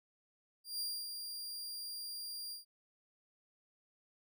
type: tone with ADSR envelope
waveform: sawtooth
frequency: 4779 Hz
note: D8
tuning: 29 cents sharp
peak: -33 dBFS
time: 0.64-2.65 s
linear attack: 160 ms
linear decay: 260 ms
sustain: -6 dB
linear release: 130 ms
effects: none